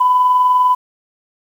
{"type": "tone with tremolo", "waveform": "sine", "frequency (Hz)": 1000, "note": "B5", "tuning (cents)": 21, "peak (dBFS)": -7, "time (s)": [0, 0.75], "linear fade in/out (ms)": 10, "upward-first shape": "sine", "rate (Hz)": 20, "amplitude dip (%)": 35, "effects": ["tanh soft clip ceiling -3 dBFS", "7-bit"]}